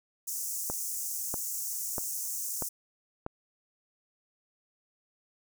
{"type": "high-pass noise", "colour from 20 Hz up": "pink", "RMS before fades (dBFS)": -35, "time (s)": [0.27, 2.69], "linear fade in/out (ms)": 10, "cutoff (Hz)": 6000, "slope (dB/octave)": 48}
{"type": "click train", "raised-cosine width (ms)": 1, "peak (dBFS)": -20, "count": 5, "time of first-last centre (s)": [0.7, 3.264], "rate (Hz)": 1.56}
{"effects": []}